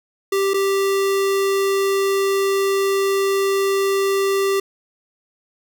square tone with dropouts, 392 Hz, G4, in tune, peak -17 dBFS, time 0.32-4.6 s, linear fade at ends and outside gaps 5 ms, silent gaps 0.536-0.541 s, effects none

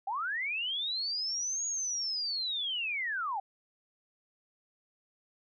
sine linear two-way sweep, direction up then down, 740 to 6740 to 740 Hz, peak -31 dBFS, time 0.07-3.4 s, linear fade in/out 5 ms, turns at 1.66 s, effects none

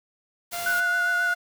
white noise, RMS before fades -35 dBFS, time 0.51-0.81 s, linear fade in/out 20 ms
sawtooth tone, 695 Hz, F5, 9 cents flat, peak -27 dBFS, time 0.52-1.35 s, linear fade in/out 20 ms
sine tone with vibrato, 1465 Hz, F#6, 18 cents flat, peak -21 dBFS, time 0.66-1.34 s, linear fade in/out 5 ms, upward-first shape sine, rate 7.4 Hz, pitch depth 30 cents each way
effects none

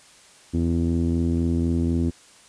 sawtooth tone with low-pass filter, 84 Hz, E2, 33 cents sharp, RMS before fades -22 dBFS, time 0.53-2.11 s, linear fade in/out 20 ms, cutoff 290 Hz, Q 4, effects white hiss -51 dBFS RMS until 2.48 s + resampled to 22050 Hz

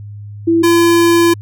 sine / square tone pair in turn, 333.1 / 339.7 Hz, E4 / F4, +18 / -48 cents, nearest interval unison, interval 34 cents, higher second, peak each -8 dBFS, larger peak neither, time 0.47-0.63 / 0.63-1.34 s, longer second, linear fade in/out 10 ms, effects added 103 Hz sine -27 dBFS peak until 1.41 s

